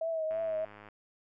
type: tone with vibrato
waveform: sine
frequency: 644 Hz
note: E5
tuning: 41 cents flat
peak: -30 dBFS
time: 0.01-0.65 s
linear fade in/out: 5 ms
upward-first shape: triangle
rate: 3.1 Hz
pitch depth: 50 cents each way
type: click train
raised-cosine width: 0.5 ms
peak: -35 dBFS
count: 61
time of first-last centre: 0.31-0.887 s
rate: 104 Hz
effects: none